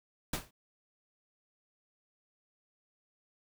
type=noise with exponential decay; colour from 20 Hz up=pink; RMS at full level=-30 dBFS; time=0.33-0.51 s; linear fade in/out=5 ms; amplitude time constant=38 ms; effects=none